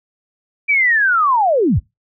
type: linear sweep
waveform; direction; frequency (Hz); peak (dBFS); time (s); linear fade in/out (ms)
sine; down; 2355 to 43.65; -11; 0.68-1.8; 20
effects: noise-tail reverb RT60 0.2 s tail -23 dB re dry